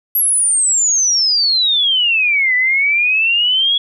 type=exponential two-way sweep; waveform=sine; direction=down then up; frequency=11750 to 1975.5 to 3373 Hz; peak=-11 dBFS; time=0.15-3.78 s; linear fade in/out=5 ms; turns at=2.55 s; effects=none